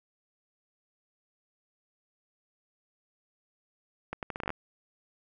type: accelerating click train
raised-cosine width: 0.5 ms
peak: -19 dBFS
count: 10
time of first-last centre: 4.13-4.504 s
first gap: 98 ms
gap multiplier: 0.76
effects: none